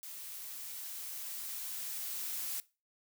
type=noise with level ramp; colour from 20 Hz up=blue; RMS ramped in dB=-46 to -38 dBFS; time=0.03-2.6 s; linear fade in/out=0 ms; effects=noise-tail reverb RT60 0.3 s tail -20 dB re dry